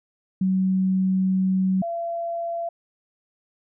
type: tone pair in turn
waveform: sine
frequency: 188.3 / 678.8 Hz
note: F#3 / F5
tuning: +31 / -49 cents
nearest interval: octave + minor seventh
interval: 2220 cents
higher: second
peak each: -18 / -25 dBFS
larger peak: first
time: 0.41-1.82 / 1.82-2.69 s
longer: first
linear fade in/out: 5 ms
effects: none